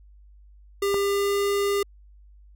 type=tone with pitch glide; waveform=square; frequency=400 to 402.5 Hz; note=G4 to G4; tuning=+35 to +46 cents; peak=-22 dBFS; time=0.82-1.83 s; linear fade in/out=5 ms; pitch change=+11 cents; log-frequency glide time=1.01-1.42 s
type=click; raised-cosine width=1 ms; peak=-16 dBFS; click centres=0.943 s
effects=added 50 Hz sine -48 dBFS peak until 2.55 s